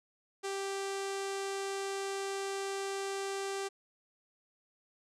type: tone with low-pass filter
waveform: sawtooth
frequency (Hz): 392.1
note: G4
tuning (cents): 0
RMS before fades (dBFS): -37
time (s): 0.43-3.69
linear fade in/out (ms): 20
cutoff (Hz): 8100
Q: 1.7
effects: none